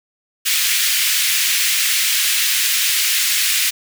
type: high-pass noise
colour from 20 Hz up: pink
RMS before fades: -17 dBFS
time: 0.45-3.71 s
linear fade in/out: 20 ms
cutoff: 2000 Hz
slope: 24 dB/octave
effects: none